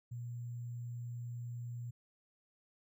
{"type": "tone with sample-and-hold", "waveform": "sine", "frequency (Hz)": 120, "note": "B2", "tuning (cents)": -49, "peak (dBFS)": -40, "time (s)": [0.11, 1.91], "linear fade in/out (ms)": 10, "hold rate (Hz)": 7350, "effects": []}